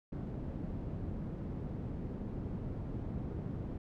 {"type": "low-pass noise", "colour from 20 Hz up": "white", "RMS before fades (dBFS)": -40, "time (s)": [0.12, 3.78], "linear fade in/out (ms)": 5, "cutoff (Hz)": 210, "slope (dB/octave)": 12, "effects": []}